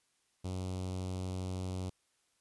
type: tone with notch filter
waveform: sawtooth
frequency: 92.6 Hz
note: F#2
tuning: 2 cents sharp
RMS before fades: -38 dBFS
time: 0.44-1.9 s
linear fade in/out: 10 ms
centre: 1700 Hz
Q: 0.7
effects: white hiss -75 dBFS RMS until 2.4 s + resampled to 24000 Hz